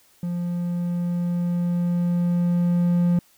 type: tone with level ramp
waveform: triangle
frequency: 174.61 Hz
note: F3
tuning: in tune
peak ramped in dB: -22 to -14 dBFS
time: 0.23-3.19 s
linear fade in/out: 2 ms
effects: white hiss -58 dBFS RMS until 3.37 s